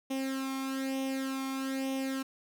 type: tone with flanger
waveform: sawtooth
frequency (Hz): 267.1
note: C4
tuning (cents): +36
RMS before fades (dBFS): -34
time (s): 0.1-2.23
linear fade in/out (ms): 10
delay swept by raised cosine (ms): 0.33 to 0.89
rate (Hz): 1.1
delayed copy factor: +0.7
effects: none